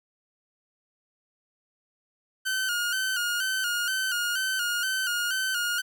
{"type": "tone with vibrato", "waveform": "sawtooth", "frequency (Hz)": 1480, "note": "F#6", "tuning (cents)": 0, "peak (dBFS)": -22, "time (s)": [2.45, 5.82], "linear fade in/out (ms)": 20, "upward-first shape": "square", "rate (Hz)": 2.1, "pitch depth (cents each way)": 61, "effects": []}